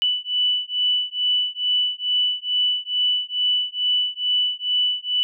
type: beating tone pair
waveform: sine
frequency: 2973 / 2975.3 Hz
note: F#7 / F#7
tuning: +8 / +9 cents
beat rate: 2.3 Hz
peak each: -22 dBFS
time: 0.02-5.23 s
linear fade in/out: 0 ms
effects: none